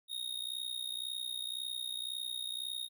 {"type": "tone with amplitude modulation", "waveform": "square", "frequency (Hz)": 3729, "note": "A#7", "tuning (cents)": 0, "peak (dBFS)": -34, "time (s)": [0.08, 2.89], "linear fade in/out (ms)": 50, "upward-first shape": "sine", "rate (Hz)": 61.9, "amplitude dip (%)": 85, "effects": []}